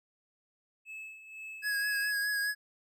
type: tone with tremolo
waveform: triangle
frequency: 2600 Hz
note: E7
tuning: 24 cents flat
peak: -39 dBFS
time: 0.85-2.13 s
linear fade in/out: 50 ms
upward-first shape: sine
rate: 2 Hz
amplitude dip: 65%
type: tone with vibrato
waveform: square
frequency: 1661.2 Hz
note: G#6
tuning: in tune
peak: -30 dBFS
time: 1.62-2.55 s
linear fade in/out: 50 ms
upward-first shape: triangle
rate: 4.8 Hz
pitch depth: 30 cents each way
effects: none